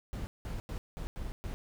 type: noise bursts at uneven times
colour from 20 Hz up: brown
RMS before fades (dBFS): -38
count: 6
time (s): 0.13-0.27 / 0.45-0.6 / 0.69-0.78 / 0.97-1.07 / 1.16-1.32 / 1.44-1.54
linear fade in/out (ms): 0
effects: none